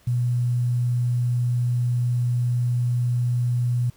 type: tone with quantisation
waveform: sine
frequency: 121.9 Hz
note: B2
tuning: 22 cents flat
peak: -19 dBFS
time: 0.07-3.9 s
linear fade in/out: 5 ms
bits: 8
effects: pink hiss -57 dBFS RMS until 3.96 s